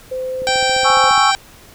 sine tone with pitch glide, 515 to 519.2 Hz, C5 to C5, -28 to -13 cents, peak -20 dBFS, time 0.11-1.1 s, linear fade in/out 10 ms, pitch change +15 cents, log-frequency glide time 0.27-0.76 s
click train, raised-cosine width 3 ms, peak -21 dBFS, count 12, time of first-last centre 0.42-1.179 s, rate 14.5 Hz
harmonic tone, 781 Hz, G5, 7 cents flat, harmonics 1 / 2 / 3 / 4 / 5 / 6 / 7 / 9 / 10, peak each -18 / -21 / -23 / -24 / -25 / -26 / -26 / -28 / -28 dBFS, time 0.47-1.35 s, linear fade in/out 0 ms
sine chord, C# minor, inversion second, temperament just, 831.5 / 1108.7 / 1330.5 Hz, G#5 / C#6 / E6, +2 / 0 / +16 cents, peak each -16 dBFS, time 0.84-1.32 s, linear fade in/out 20 ms
effects pink hiss -43 dBFS RMS until 1.74 s

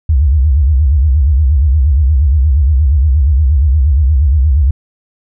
sine tone with vibrato, 70.7 Hz, C#2, 35 cents sharp, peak -6 dBFS, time 0.09-4.71 s, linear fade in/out 5 ms, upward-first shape sine, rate 8.5 Hz, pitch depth 220 cents each way, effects none

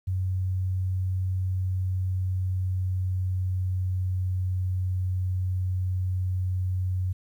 sine tone with pitch glide, 93.1 to 92.3 Hz, F#2 to F#2, +11 to -4 cents, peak -24 dBFS, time 0.07-7.13 s, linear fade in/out 10 ms, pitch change -15 cents, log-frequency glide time 1.42-4.55 s, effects 10-bit

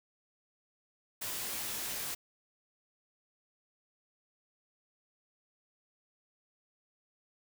white noise with comb filter, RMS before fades -38 dBFS, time 1.21-2.15 s, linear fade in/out 10 ms, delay 18 ms, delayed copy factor +0.55, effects none

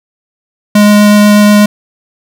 square tone with vibrato, 207.7 Hz, G#3, in tune, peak -3 dBFS, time 0.75-1.66 s, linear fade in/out 5 ms, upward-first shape triangle, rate 8.2 Hz, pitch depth 8 cents each way, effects none

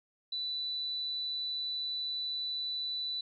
sine tone, 3976 Hz, B7, 11 cents sharp, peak -33 dBFS, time 0.32-3.21 s, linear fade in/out 5 ms, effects none

